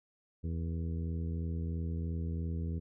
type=harmonic tone with a mistuned harmonic; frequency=83 Hz; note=E2; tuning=12 cents sharp; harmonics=1 / 2 / 3 / 4 / 5 / 6; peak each=-34 / -39 / -45 / -50 / -51 / -55 dBFS; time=0.43-2.8 s; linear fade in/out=20 ms; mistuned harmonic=6; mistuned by=-51 cents; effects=none